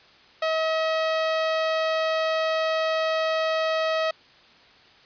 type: tone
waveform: sawtooth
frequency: 639 Hz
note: D#5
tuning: 46 cents sharp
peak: -18 dBFS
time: 0.42-4.11 s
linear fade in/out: 5 ms
effects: white hiss -53 dBFS RMS until 5.05 s + resampled to 11025 Hz